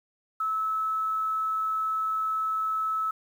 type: tone with quantisation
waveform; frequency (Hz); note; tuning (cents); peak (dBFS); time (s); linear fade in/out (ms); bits
sine; 1301; E6; -23; -25; 0.4-3.11; 5; 9
effects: none